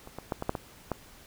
clicks, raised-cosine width 1 ms, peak -30 / -23 / -15 / -18 / -12 / -18 / -15 dBFS, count 7, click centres 0.074 / 0.186 / 0.322 / 0.424 / 0.494 / 0.552 / 0.917 s, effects pink hiss -53 dBFS RMS until 1.26 s

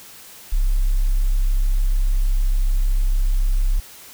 sine tone, 33.33 Hz, C1, 33 cents sharp, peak -13 dBFS, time 0.52-3.8 s, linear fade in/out 10 ms, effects tanh soft clip ceiling -11 dBFS + white hiss -42 dBFS RMS until 4.13 s

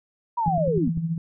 sine linear sweep, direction down, 979 to 200.9 Hz, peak -21 dBFS, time 0.37-0.9 s, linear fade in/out 10 ms
sine tone with tremolo, 164.81 Hz, E3, in tune, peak -20 dBFS, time 0.46-1.18 s, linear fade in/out 2 ms, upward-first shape triangle, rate 14 Hz, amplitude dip 70%
click train, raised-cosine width 5 ms, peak -19 dBFS, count 6, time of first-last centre 0.48-0.975 s, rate 10.1 Hz
effects none

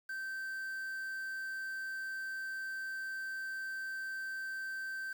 triangle tone with quantisation, 1554 Hz, G6, 16 cents flat, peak -36 dBFS, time 0.09-5.13 s, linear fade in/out 5 ms, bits 9, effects none

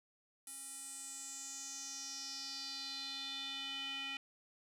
square tone with band-pass filter sweep, 272.8 Hz, C#4, 28 cents flat, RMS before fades -45 dBFS, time 0.47-4.17 s, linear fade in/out 2 ms, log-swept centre 10000 to 2700 Hz, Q 4.9, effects none

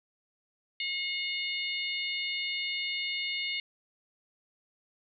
harmonic tone, 720 Hz, F#5, 47 cents flat, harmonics 3 / 4 / 5 / 6, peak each -34 / -36 / -38 / -40 dBFS, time 0.8-3.6 s, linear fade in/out 2 ms, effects none

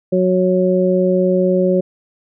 harmonic tone, 184 Hz, F#3, 9 cents flat, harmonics 1 / 2 / 3, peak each -16 / -16 / -16 dBFS, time 0.12-1.81 s, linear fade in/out 10 ms, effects none

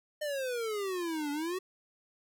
square exponential two-way sweep, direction down then up, 611 to 284.6 to 381.9 Hz, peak -33 dBFS, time 0.21-1.59 s, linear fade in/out 10 ms, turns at 1.31 s, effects none

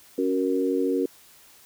sine chord, F# major, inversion second, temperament equal, 277.2 / 370 / 466.2 Hz, C#4 / F#4 / A#4, 0 / 0 / 0 cents, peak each -25 / -26 / -26 dBFS, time 0.18-1.06 s, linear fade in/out 5 ms, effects white hiss -53 dBFS RMS until 1.65 s

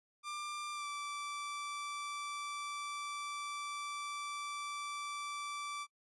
sawtooth tone with pitch glide, 1189 to 1164.5 Hz, D6 to D6, +21 to -15 cents, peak -36 dBFS, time 0.23-5.87 s, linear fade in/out 50 ms, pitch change -36 cents, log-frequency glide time 0.73-0.87 s, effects noise-tail reverb RT60 0.1 s tail -23 dB re dry + resampled to 24000 Hz

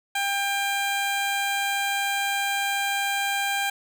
15% pulse tone, 797 Hz, G5, 28 cents sharp, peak -17 dBFS, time 0.15-3.7 s, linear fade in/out 5 ms, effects none

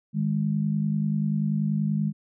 sine tone pair together, 155.56 / 205.9 Hz, D#3 / G#3, 0 / -15 cents, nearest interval perfect fourth, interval 485 cents, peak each -25 dBFS, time 0.13-2.13 s, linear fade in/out 50 ms, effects none

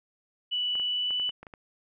sine tone with pitch glide, 2960 to 2977 Hz, F#7 to F#7, 0 to +10 cents, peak -26 dBFS, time 0.51-1.31 s, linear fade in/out 20 ms, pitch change +10 cents, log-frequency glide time 0.85-1.16 s
clicks, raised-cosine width 0.5 ms, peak -29 dBFS, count 8, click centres 0.754 / 0.798 / 1.107 / 1.198 / 1.293 / 1.43 / 1.468 / 1.538 s
effects none

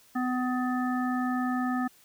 harmonic tone, 251.6 Hz, B3, 32 cents sharp, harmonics 1 / 3 / 5 / 7, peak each -27 / -34 / -35 / -38 dBFS, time 0.15-1.88 s, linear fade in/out 10 ms, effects white hiss -59 dBFS RMS until 2.04 s

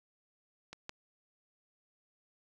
clicks, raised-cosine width 0.2 ms, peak -28 / -23 dBFS, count 2, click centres 0.73 / 0.894 s, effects none

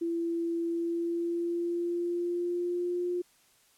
sine tone with pitch glide, 336.5 to 354.5 Hz, E4 to F4, +36 to +26 cents, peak -28 dBFS, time 0.01-3.22 s, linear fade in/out 10 ms, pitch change +90 cents, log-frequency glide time 0.64-3.1 s, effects white hiss -64 dBFS RMS until 3.77 s + low-pass 12000 Hz 12 dB/octave

